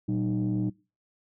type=tone cluster; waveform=sine; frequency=119.1 / 190.4 / 306 Hz; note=A#2 / F#3 / D#4; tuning=+38 / +50 / -29 cents; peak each=-28 dBFS; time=0.08-0.7 s; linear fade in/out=10 ms; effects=noise-tail reverb RT60 0.3 s tail -22 dB re dry + tanh soft clip ceiling -20 dBFS